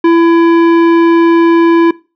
sine tone with tanh clipping, 334.9 Hz, E4, 27 cents sharp, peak -6 dBFS, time 0.04-1.91 s, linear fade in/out 5 ms, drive 14 dB, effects noise-tail reverb RT60 0.3 s tail -21 dB re dry

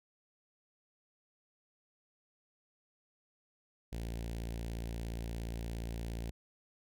sawtooth tone with notch filter, 57.1 Hz, A#1, 35 cents flat, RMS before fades -40 dBFS, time 3.92-6.31 s, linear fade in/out 10 ms, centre 1200 Hz, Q 0.95, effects none

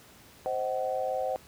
sine chord, C diminished, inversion none, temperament just, 523.3 / 627.9 / 753.5 Hz, C5 / Eb5 / Gb5, 0 / +16 / +31 cents, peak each -31 / -34 / -32 dBFS, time 0.46-1.36 s, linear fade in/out 0 ms, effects pink hiss -54 dBFS RMS until 1.47 s + high-pass 60 Hz 12 dB/octave

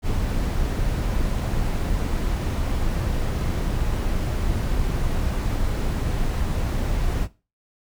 brown noise, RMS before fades -23 dBFS, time 0.02-7.28 s, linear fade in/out 50 ms, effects noise-tail reverb RT60 0.3 s tail -18 dB re dry

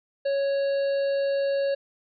harmonic tone, 554.4 Hz, C#5, in tune, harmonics 1 / 3 / 5 / 7 / 8, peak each -22 / -39 / -45 / -47 / -44 dBFS, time 0.25-1.75 s, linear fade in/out 10 ms, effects none

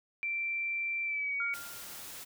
sine tone with pitch glide, 2349 to 2253 Hz, D7 to C#7, 0 to +28 cents, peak -31 dBFS, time 0.23-1.54 s, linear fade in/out 0 ms, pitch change -72 cents, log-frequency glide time 1.04-1.34 s
sine tone with exponential decay, 1400 Hz, F6, 4 cents sharp, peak -33 dBFS, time 1.4-2.14 s, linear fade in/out 2 ms, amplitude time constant 160 ms
white noise, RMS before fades -45 dBFS, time 1.53-2.25 s, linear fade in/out 20 ms
effects none

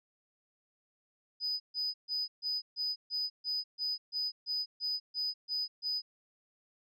sine tone bursts, 4987 Hz, D#8, 3 cents sharp, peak -30 dBFS, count 14, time 1.4-6.02 s, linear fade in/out 50 ms, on 200 ms, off 140 ms, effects tanh soft clip ceiling -27 dBFS

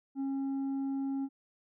sine tone with tanh clipping, 272.3 Hz, C#4, 31 cents flat, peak -32 dBFS, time 0.15-1.29 s, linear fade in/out 50 ms, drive 4 dB, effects none

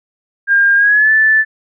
sine tone with pitch glide, 1608 to 1753.5 Hz, G6 to A6, +44 to -6 cents, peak -7 dBFS, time 0.47-1.45 s, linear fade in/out 50 ms, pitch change +150 cents, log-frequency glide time 0.76-1.11 s, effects none

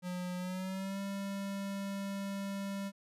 square tone with pitch glide, 180 to 197.43 Hz, F#3 to G3, -47 to +13 cents, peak -37 dBFS, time 0.02-2.92 s, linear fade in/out 50 ms, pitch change +160 cents, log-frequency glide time 0.37-1 s, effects resampled to 32000 Hz

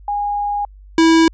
sine / square tone pair in turn, 820 / 326.5 Hz, G#5 / E4, -22 / -17 cents, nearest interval octave + major third, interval 1595 cents, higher first, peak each -17 / -9 dBFS, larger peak second, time 0.08-0.65 / 0.98-1.28 s, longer first, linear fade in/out 2 ms, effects added 49 Hz sine -38 dBFS peak until 1.33 s + resampled to 16000 Hz

